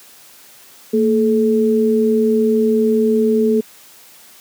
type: tone pair together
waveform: sine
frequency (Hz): 227.5 / 431.3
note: A#3 / A4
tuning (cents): -42 / -35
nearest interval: major seventh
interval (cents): 1107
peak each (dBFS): -14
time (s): 0.93-3.61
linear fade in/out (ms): 10
effects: white hiss -44 dBFS RMS until 4.4 s + high-pass 150 Hz 12 dB/octave